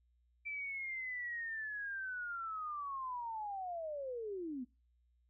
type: linear sweep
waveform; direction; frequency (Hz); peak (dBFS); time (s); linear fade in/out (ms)
sine; down; 2338 to 235.7; -39; 0.45-4.65; 20
effects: noise-tail reverb RT60 0.3 s tail -24 dB re dry + added 60 Hz sine -70 dBFS peak until 5.29 s